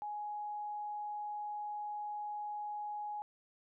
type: tone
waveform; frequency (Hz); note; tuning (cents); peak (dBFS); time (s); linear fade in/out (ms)
sine; 835; G#5; +9; -38; 0.02-3.22; 0
effects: none